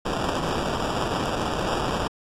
white noise with sample-and-hold, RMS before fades -26 dBFS, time 0.05-2.08 s, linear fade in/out 10 ms, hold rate 2100 Hz, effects low-pass 7000 Hz 12 dB/octave + AAC 64 kbps

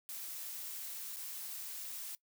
blue noise with dropouts, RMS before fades -44 dBFS, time 0.09-2.15 s, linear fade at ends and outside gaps 0 ms, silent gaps 1.162-1.168 s, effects noise-tail reverb RT60 0.1 s tail -20 dB re dry

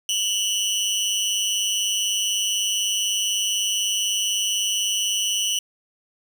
25% pulse tone with amplitude modulation, 2960 Hz, F#7, in tune, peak -14 dBFS, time 0.09-5.59 s, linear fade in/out 2 ms, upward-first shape sine, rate 204 Hz, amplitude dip 75%, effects none

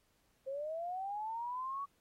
sine linear sweep, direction up, 523.3 to 1136 Hz, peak -37 dBFS, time 0.46-1.86 s, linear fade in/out 20 ms, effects pink hiss -75 dBFS RMS until 2 s + AAC 48 kbps

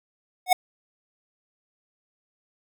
square tone with exponential growth, 733 Hz, F#5, 16 cents flat, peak -11 dBFS, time 0.46-0.53 s, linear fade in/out 5 ms, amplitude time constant 15 ms, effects none

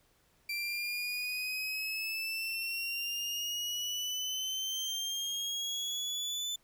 30% pulse exponential sweep, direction up, 2349 to 3520 Hz, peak -31 dBFS, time 0.49-6.56 s, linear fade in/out 5 ms, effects pink hiss -69 dBFS RMS until 6.63 s

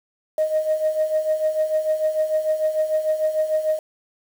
sine tone with tremolo, 622.3 Hz, D#5, in tune, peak -14 dBFS, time 0.38-3.79 s, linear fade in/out 2 ms, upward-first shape triangle, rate 6.7 Hz, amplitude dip 80%, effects tanh soft clip ceiling -12 dBFS + 7-bit

